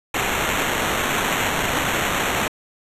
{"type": "noise with sample-and-hold", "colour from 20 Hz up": "blue", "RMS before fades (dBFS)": -22, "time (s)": [0.14, 2.48], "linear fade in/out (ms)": 5, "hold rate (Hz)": 4900, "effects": ["resampled to 32000 Hz"]}